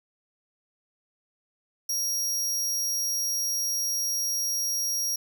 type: tone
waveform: sawtooth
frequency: 5640 Hz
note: F8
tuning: 16 cents sharp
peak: -23 dBFS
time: 1.89-5.16 s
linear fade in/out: 5 ms
effects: 10-bit